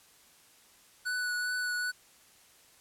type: tone with vibrato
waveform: square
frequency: 1480 Hz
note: F#6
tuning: in tune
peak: -31 dBFS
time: 1.05-1.92 s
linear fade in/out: 20 ms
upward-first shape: triangle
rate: 2.5 Hz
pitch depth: 17 cents each way
effects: white hiss -60 dBFS RMS until 2.8 s + low-pass 12000 Hz 12 dB/octave